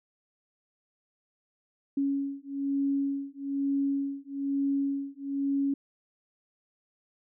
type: beating tone pair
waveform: sine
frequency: 277.2 / 278.3 Hz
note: C#4 / C#4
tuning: 0 / +7 cents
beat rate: 1.1 Hz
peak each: -30 dBFS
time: 1.97-5.74 s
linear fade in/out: 5 ms
effects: none